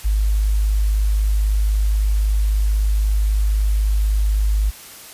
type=tone; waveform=sine; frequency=51.91 Hz; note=G#1; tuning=in tune; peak=-14 dBFS; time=0.04-4.71 s; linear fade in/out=20 ms; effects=white hiss -39 dBFS RMS until 5.13 s + resampled to 32000 Hz